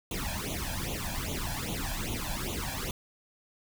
pink noise with flanger, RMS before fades -34 dBFS, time 0.11-2.91 s, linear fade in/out 2 ms, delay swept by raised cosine 0.29 to 1.23 ms, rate 2.5 Hz, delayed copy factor +0.95, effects none

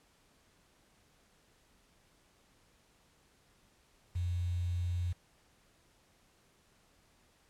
sine tone with quantisation, 88.1 Hz, F2, 16 cents sharp, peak -31 dBFS, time 4.15-5.13 s, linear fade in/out 10 ms, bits 9, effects pink hiss -68 dBFS RMS until 7.49 s + low-pass 11000 Hz 12 dB/octave

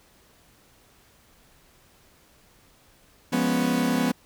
40% pulse chord, C# dominant seventh, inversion first, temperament equal, 174.61 / 207.7 / 246.9 / 277.2 Hz, E#3 / G#3 / B3 / C#4, 0 / 0 / 0 / 0 cents, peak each -28 / -29 / -23 / -28 dBFS, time 3.32-4.12 s, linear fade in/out 10 ms, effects pink hiss -58 dBFS RMS until 4.25 s

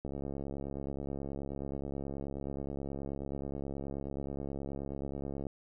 click train, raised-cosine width 2 ms, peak -26 dBFS, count 377, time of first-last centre 0.05-5.468 s, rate 69.4 Hz, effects none

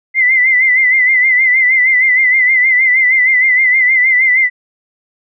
sine tone with vibrato, 2044 Hz, C7, 41 cents flat, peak -7 dBFS, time 0.14-4.5 s, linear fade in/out 50 ms, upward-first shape sine, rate 6.4 Hz, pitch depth 65 cents each way, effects none

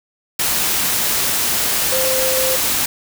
sine tone in noise, 521 Hz, C5, 7 cents flat, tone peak -19 dBFS, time 1.92-2.56 s, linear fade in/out 5 ms, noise white, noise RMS -18 dBFS, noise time 0.39-2.86 s, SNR -4 dB, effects none

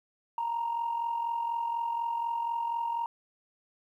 sine tone with amplitude modulation, 932.3 Hz, A#5, in tune, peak -25 dBFS, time 0.38-3.06 s, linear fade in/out 2 ms, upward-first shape sine, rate 44.1 Hz, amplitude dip 60%, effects tanh soft clip ceiling -24 dBFS + 11-bit

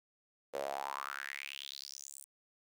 sawtooth tone with high-pass filter sweep, 69.3 Hz, C#2, in tune, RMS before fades -43 dBFS, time 0.53-2.25 s, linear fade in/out 20 ms, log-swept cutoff 500 to 9400 Hz, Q 5.7, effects none

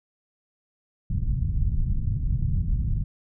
pink low-pass noise, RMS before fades -24 dBFS, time 1.1-3.04 s, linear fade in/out 5 ms, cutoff 150 Hz, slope 24 dB/octave, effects none

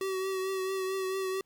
square tone with vibrato, 380.6 Hz, F#4, 49 cents sharp, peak -31 dBFS, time 0.01-1.41 s, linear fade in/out 2 ms, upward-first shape triangle, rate 4.5 Hz, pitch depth 31 cents each way, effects pink hiss -75 dBFS RMS until 1.45 s

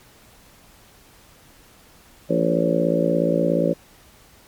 harmonic tone with a mistuned harmonic, 57 Hz, A#1, 38 cents flat, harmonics 3 / 4 / 5 / 6 / 7 / 8 / 9 / 10, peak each -23 / -27 / -25 / -26 / -30 / -27 / -24 / -23 dBFS, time 2.29-3.74 s, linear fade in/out 20 ms, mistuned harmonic 10, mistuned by -20 cents, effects pink hiss -51 dBFS RMS until 4.47 s + MP3 96 kbps

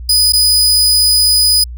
sawtooth tone with dropouts, 4978 Hz, D#8, in tune, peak -5 dBFS, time 0.09-1.64 s, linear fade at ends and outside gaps 5 ms, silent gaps 0.323-0.333 s, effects added 60 Hz sine -24 dBFS peak until 1.77 s

